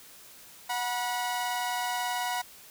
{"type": "tone pair together", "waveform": "sawtooth", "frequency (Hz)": [732, 969.8], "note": ["F#5", "B5"], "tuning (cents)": [-19, -32], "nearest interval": "perfect fourth", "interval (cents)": 487, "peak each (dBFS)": -28, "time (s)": [0.69, 2.42], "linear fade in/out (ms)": 10, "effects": ["white hiss -51 dBFS RMS until 2.7 s"]}